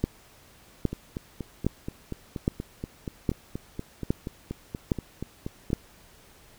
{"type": "two click trains", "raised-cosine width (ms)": 3, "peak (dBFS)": [-19, -10], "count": [21, 8], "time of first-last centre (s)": [[0.93, 5.703], [0.04, 5.731]], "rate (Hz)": [4.19, 1.23], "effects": ["pink hiss -55 dBFS RMS until 6.58 s"]}